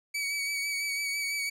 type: tone with vibrato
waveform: sawtooth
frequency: 2270 Hz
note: C#7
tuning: 41 cents sharp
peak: -26 dBFS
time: 0.14-1.5 s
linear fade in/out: 10 ms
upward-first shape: sine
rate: 6 Hz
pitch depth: 27 cents each way
effects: low-pass 12000 Hz 12 dB/octave